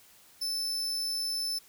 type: tone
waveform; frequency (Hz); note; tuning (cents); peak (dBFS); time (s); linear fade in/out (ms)
40% pulse; 5274; E8; 0; -29; 0.41-1.59; 10
effects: white hiss -58 dBFS RMS until 1.68 s